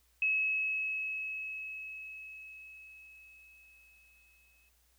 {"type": "tone with exponential decay", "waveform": "sine", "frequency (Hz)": 2575, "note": "E7", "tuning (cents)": -41, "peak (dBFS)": -26, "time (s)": [0.22, 4.69], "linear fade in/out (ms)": 2, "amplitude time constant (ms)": 970, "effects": ["added 60 Hz sine -70 dBFS peak until 4.98 s", "white hiss -71 dBFS RMS until 4.98 s"]}